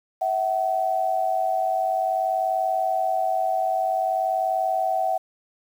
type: tone pair together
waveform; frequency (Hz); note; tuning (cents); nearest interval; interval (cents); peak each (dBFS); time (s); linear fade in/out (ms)
sine; 655.5 / 756; E5 / F#5; -10 / +37; major second; 247; -25 / -22; 0.21-5.18; 10
effects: 8-bit